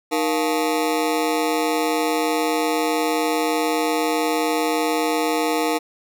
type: ring-modulated tone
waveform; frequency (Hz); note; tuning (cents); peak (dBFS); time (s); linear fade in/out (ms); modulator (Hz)
25% pulse; 392; G4; 0; -12; 0.11-5.79; 20; 81.6
effects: none